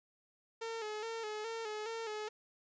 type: tone with vibrato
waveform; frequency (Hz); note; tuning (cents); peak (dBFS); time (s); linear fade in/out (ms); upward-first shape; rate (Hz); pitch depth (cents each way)
sawtooth; 440; A4; 0; -35; 0.61-2.29; 10; square; 2.4; 57
effects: resampled to 16000 Hz + 11-bit